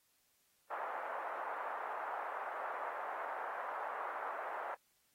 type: band-pass noise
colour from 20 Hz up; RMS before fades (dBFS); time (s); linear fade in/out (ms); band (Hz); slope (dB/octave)
pink; -42; 0.7-4.75; 10; 660 to 1400; 24
effects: white hiss -75 dBFS RMS until 5.14 s + AAC 48 kbps